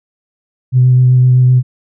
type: tone with vibrato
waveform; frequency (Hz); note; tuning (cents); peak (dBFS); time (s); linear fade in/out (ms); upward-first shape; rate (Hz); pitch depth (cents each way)
sine; 126.7; B2; +45; -4; 0.72-1.63; 50; sine; 7.8; 13
effects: tanh soft clip ceiling 0 dBFS